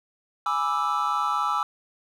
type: chord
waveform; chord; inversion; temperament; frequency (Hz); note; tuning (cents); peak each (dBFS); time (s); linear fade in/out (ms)
triangle; E dominant seventh; first; equal; 830.6 / 987.8 / 1174.7 / 1318.5; G#5 / B5 / D6 / E6; 0 / 0 / 0 / 0; -28 / -29 / -26 / -24; 0.46-1.63; 2
effects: none